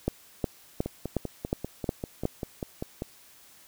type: two click trains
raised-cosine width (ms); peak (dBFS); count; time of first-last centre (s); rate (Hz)
2; -12 / -18; 7 / 12; 0.08-2.254 / 0.86-3.021; 2.76 / 5.09
effects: white hiss -55 dBFS RMS until 3.67 s